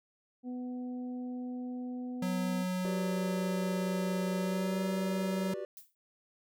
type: harmonic tone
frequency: 249 Hz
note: B3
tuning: 14 cents sharp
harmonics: 1 / 2 / 3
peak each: -36 / -49 / -53 dBFS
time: 0.43-2.66 s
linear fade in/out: 50 ms
type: tone with pitch glide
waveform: square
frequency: 183.6 to 188.33 Hz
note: F#3 to F#3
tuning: -13 to +31 cents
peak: -32 dBFS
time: 2.22-5.54 s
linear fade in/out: 5 ms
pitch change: +44 cents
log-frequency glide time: 4.37-4.83 s
type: chord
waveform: triangle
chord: G major seventh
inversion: third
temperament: just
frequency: 367.5 / 392 / 490 / 588 Hz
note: F#4 / G4 / B4 / D5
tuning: -12 / 0 / -14 / +2 cents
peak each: -41 / -39 / -43 / -39 dBFS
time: 2.85-5.65 s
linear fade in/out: 0 ms
type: noise with exponential decay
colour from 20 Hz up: violet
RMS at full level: -45 dBFS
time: 5.77-5.95 s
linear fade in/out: 1 ms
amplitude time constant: 39 ms
effects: none